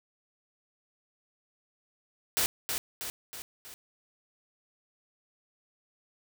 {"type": "noise with echo", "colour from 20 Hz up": "white", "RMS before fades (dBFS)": -27, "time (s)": [2.37, 2.46], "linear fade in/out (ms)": 0, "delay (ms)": 320, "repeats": 4, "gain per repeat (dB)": -5, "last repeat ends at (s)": 3.74, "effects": []}